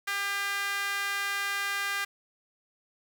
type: tone with high-pass filter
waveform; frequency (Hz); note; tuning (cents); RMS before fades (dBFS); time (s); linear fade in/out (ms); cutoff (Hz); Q
sawtooth; 400; G4; +35; -31; 0.07-2.05; 10; 1600; 2.3
effects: 8-bit